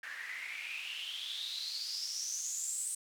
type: noise with band-pass filter sweep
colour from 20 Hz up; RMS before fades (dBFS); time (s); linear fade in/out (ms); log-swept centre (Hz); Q
white; -40; 0.03-2.95; 5; 1700 to 8600; 9.2
effects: none